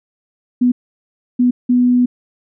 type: tone bursts at uneven times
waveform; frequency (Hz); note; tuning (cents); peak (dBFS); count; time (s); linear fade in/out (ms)
sine; 246.9; B3; 0; -9; 3; 0.61-0.72 / 1.39-1.51 / 1.69-2.06; 10
effects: none